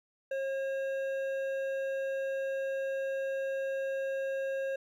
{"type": "tone with hard clipping", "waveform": "sine", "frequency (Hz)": 540, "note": "C#5", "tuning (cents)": -45, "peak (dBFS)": -33, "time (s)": [0.31, 4.76], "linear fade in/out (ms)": 5, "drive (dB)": 9, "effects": []}